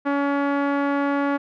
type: tone with low-pass filter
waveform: sawtooth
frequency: 282.4 Hz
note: C#4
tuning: 32 cents sharp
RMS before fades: -22 dBFS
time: 0.05-1.38 s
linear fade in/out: 20 ms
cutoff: 1500 Hz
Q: 1.5
effects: none